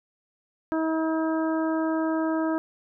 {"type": "harmonic tone", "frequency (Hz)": 320, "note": "D#4", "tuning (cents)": 49, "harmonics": [1, 2, 3, 4, 5], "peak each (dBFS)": [-24, -30, -34, -36, -38], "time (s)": [0.72, 2.58], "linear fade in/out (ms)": 0, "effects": []}